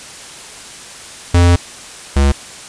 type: tone pair in turn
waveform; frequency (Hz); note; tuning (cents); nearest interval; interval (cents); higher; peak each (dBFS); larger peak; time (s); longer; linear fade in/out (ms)
square; 87.31 / 69.47; F2 / C#2; 0 / +4; major third; 396; first; -7 / -9; first; 1.34-1.56 / 2.16-2.32; first; 5
effects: white hiss -33 dBFS RMS until 2.68 s + resampled to 22050 Hz